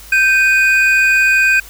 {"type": "tone pair together", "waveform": "triangle", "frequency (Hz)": [1561.7, 2479], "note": ["G6", "D#7"], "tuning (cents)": [-7, -7], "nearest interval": "minor sixth", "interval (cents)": 800, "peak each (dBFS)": -10, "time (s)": [0.12, 1.6], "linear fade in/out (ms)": 5, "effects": ["added 50 Hz sine -38 dBFS peak until 1.69 s", "white hiss -38 dBFS RMS until 1.69 s"]}